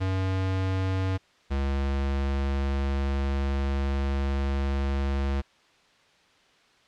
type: tone pair in turn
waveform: square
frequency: 94.5 / 68.79 Hz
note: F#2 / C#2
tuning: +37 / -13 cents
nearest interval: perfect fourth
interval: 550 cents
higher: first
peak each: -25 dBFS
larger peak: neither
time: 0-1.18 / 1.5-5.42 s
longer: second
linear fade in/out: 20 ms
effects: white hiss -60 dBFS RMS until 6.87 s + low-pass 4000 Hz 12 dB/octave